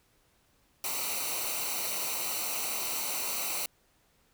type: noise with comb filter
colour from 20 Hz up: white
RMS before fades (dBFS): -33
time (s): 0.84-3.66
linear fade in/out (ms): 2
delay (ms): 0.59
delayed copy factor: -0.75
effects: pink hiss -68 dBFS RMS until 4.33 s